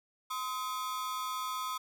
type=ring-modulated tone; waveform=45% pulse; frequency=1150 Hz; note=D6; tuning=37 cents flat; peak=-31 dBFS; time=0.3-1.78 s; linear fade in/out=10 ms; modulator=118 Hz; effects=none